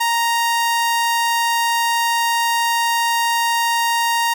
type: tone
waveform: sawtooth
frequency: 932.3 Hz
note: A#5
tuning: in tune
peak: -12 dBFS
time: 0-4.34 s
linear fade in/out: 10 ms
effects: none